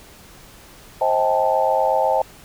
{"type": "chord", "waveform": "sine", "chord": "A half-diminished seventh", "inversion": "first", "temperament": "just", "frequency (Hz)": [528, 633.6, 792, 880], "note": ["C5", "Eb5", "G5", "A5"], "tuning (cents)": [16, 31, 18, 0], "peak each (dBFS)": -21, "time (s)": [1.01, 2.22], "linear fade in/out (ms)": 5, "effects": ["pink hiss -45 dBFS RMS until 2.44 s"]}